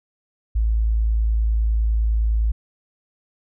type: tone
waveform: sine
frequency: 54.9 Hz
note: A1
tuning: 3 cents flat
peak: -16 dBFS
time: 0.55-2.52 s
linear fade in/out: 10 ms
effects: none